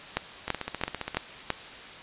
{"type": "two click trains", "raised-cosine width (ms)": 0.3, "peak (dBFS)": [-15, -9], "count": [11, 5], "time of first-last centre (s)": [[0.48, 1.147], [0.17, 1.503]], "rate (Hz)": [15, 3], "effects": ["white hiss -43 dBFS RMS until 2.02 s", "resampled to 8000 Hz"]}